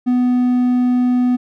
triangle tone, 248.3 Hz, B3, 9 cents sharp, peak -10 dBFS, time 0.06-1.37 s, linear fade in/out 20 ms, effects none

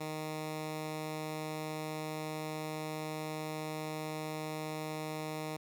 10% pulse tone, 155.3 Hz, D#3, 3 cents flat, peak -29 dBFS, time 0-5.57 s, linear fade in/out 10 ms, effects none

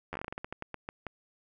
slowing click train, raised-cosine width 0.5 ms, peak -22 dBFS, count 16, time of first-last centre 0.13-1.067 s, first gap 11 ms, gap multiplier 1.22, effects none

